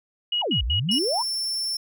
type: tone bursts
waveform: sine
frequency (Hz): 2900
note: F#7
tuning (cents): -35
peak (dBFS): -21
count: 4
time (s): 0.32-0.987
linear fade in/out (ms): 5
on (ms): 100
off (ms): 89
type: exponential two-way sweep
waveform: sine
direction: down then up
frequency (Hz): 1067 to 51.8 to 1067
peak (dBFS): -23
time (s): 0.41-1.23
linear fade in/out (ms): 20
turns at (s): 0.64
type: tone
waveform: 40% pulse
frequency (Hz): 5390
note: E8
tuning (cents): +38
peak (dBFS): -24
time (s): 0.91-1.77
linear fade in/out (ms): 5
effects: none